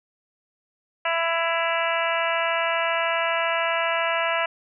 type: harmonic tone with a mistuned harmonic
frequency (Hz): 332.7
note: E4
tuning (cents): +16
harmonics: 2 / 3 / 4 / 5 / 6 / 7 / 8 / 9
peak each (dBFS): -26 / -28 / -29 / -30 / -31 / -31 / -32 / -33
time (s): 1.05-4.46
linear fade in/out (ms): 5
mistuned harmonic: 9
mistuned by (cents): -63
effects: none